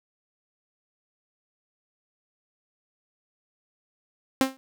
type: tone with exponential decay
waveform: sawtooth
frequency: 265 Hz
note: C4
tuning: 22 cents sharp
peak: -11 dBFS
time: 4.41-4.57 s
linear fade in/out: 0 ms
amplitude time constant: 34 ms
effects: none